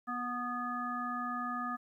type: harmonic tone with a mistuned harmonic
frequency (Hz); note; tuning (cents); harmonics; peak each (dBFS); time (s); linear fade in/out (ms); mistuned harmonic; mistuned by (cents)
243.9; B3; -21; 1 / 3 / 5 / 7; -40 / -43 / -36 / -44; 0.07-1.77; 20; 5; +19
effects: 12-bit